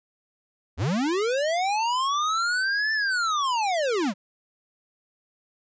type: linear two-way sweep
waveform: square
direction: up then down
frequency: 67.7 to 1775 to 171.1 Hz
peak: -23 dBFS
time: 0.77-4.14 s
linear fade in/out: 50 ms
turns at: 2.93 s
effects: resampled to 16000 Hz